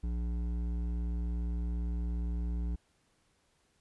triangle tone with hard clipping, 58.7 Hz, A#1, 13 cents sharp, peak -33 dBFS, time 0.03-2.76 s, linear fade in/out 10 ms, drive 14 dB, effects pink hiss -72 dBFS RMS until 3.8 s + resampled to 24000 Hz

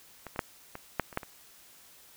clicks, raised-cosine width 0.5 ms, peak -25 / -26 / -13 / -24 / -11 / -30 / -14 / -27 dBFS, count 8, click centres 0.267 / 0.361 / 0.392 / 0.754 / 0.997 / 1.128 / 1.174 / 1.232 s, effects white hiss -56 dBFS RMS until 2.16 s

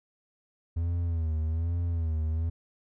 triangle tone with vibrato, 82.2 Hz, E2, 4 cents flat, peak -24 dBFS, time 0.76-2.5 s, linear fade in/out 10 ms, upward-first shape sine, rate 1.2 Hz, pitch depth 84 cents each way, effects none

